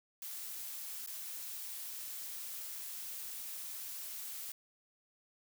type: noise with dropouts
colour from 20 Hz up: blue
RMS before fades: -44 dBFS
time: 0.22-4.52 s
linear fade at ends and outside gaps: 2 ms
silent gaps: 1.063-1.073 s
effects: none